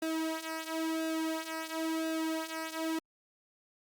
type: tone with flanger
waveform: sawtooth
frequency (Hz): 321.3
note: E4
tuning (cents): -44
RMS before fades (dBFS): -35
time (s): 0.02-2.99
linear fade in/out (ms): 5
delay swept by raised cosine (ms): 0.92 to 3.42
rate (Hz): 0.97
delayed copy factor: -0.75
effects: Opus 48 kbps